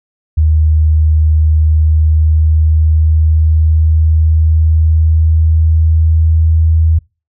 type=tone with pitch glide; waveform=sine; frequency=77.78 to 80.34 Hz; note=D#2 to E2; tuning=0 to -44 cents; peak=-6 dBFS; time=0.37-6.99 s; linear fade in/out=10 ms; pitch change=+56 cents; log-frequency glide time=1.46-6.65 s; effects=noise-tail reverb RT60 0.3 s tail -26 dB re dry